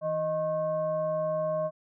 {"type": "tone with frequency modulation", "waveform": "sine", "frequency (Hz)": 622.3, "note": "D#5", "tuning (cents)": 0, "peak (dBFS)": -26, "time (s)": [0.01, 1.71], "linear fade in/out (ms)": 50, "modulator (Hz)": 460, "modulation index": 0.55, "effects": []}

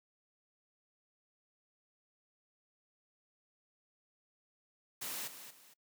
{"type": "noise with echo", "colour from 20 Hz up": "white", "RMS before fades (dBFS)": -41, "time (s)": [5.01, 5.28], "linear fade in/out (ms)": 10, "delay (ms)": 230, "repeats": 2, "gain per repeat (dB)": -10, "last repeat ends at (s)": 5.74, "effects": ["noise-tail reverb RT60 0.1 s tail -22 dB re dry", "high-pass 150 Hz 12 dB/octave"]}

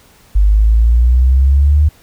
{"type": "exponential sweep", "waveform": "sine", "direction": "up", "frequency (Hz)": [49.37, 76.3], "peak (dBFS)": -6, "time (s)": [0.35, 1.89], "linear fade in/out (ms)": 10, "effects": ["pink hiss -47 dBFS RMS until 2.02 s"]}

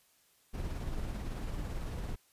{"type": "noise with tremolo", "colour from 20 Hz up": "brown", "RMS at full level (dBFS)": -36, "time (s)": [0.53, 2.16], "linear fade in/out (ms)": 20, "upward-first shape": "sine", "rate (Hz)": 18, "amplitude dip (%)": 30, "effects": ["white hiss -68 dBFS RMS until 2.32 s", "resampled to 32000 Hz"]}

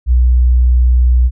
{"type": "tone", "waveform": "sine", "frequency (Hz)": 61.6, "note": "B1", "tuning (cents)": -4, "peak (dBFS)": -6, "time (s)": [0.06, 1.31], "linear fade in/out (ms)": 50, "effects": []}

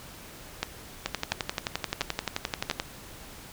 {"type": "two click trains", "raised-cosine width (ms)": 0.2, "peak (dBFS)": [-9, -10], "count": [4, 21], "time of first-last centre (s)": [[0.63, 2.699], [1.06, 2.799]], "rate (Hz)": [1.45, 11.5], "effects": ["pink hiss -46 dBFS RMS until 3.52 s"]}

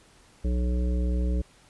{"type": "harmonic tone", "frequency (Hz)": 61.1, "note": "B1", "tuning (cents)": -18, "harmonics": [1, 3, 5, 7, 9], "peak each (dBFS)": [-23, -33, -37, -40, -42], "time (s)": [0.44, 1.42], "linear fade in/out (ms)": 10, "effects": ["pink hiss -57 dBFS RMS until 1.69 s", "resampled to 24000 Hz"]}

